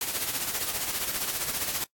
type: noise with tremolo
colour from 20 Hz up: white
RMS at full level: -28 dBFS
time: 0.01-1.84 s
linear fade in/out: 2 ms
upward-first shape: sine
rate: 15 Hz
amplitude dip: 55%
effects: noise-tail reverb RT60 0.1 s tail -23 dB re dry + AAC 64 kbps